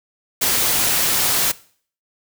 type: noise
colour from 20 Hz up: white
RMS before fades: -18 dBFS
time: 0.41-1.52 s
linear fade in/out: 10 ms
effects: noise-tail reverb RT60 0.5 s tail -20 dB re dry